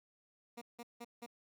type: tone bursts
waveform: 15% pulse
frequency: 237.3 Hz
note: A#3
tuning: 31 cents sharp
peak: -39 dBFS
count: 4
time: 0.57-1.264 s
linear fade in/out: 10 ms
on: 46 ms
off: 170 ms
effects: none